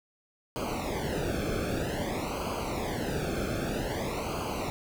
brown noise with flanger, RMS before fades -32 dBFS, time 0.56-4.7 s, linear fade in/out 0 ms, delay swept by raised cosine 0.54 to 1.05 ms, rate 0.52 Hz, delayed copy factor -1, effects none

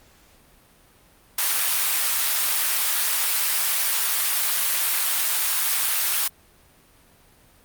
white high-pass noise, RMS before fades -22 dBFS, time 1.38-6.28 s, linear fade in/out 5 ms, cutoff 940 Hz, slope 12 dB/octave, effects pink hiss -55 dBFS RMS until 7.64 s + Opus 48 kbps

